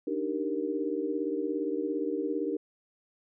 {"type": "chord", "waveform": "sine", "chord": "Eb major seventh", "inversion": "third", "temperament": "equal with one note detuned", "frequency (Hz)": [293.7, 311.1, 390.4, 466.2], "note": ["D4", "Eb4", "G4", "Bb4"], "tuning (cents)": [0, 0, -7, 0], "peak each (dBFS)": -34, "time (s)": [0.07, 2.57], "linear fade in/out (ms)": 5, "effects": []}